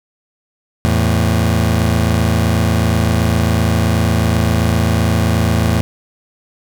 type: tone pair together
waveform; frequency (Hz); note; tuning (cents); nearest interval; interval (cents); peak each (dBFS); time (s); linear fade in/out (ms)
25% pulse; 82.8 / 110.66; E2 / A2; +8 / +10; perfect fourth; 502; -11; 0.85-5.81; 0
effects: none